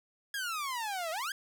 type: exponential two-way sweep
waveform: sawtooth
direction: down then up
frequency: 1674 to 625 to 1674 Hz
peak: -30 dBFS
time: 0.34-1.32 s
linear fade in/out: 2 ms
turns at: 1.11 s
effects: none